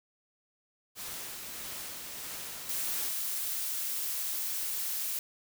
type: noise with tremolo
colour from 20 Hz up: white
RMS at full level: -40 dBFS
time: 0.95-3.13 s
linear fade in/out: 50 ms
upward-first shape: sine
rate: 1.6 Hz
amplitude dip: 25%
type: noise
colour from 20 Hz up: blue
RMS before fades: -34 dBFS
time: 2.69-5.19 s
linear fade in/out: 2 ms
effects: none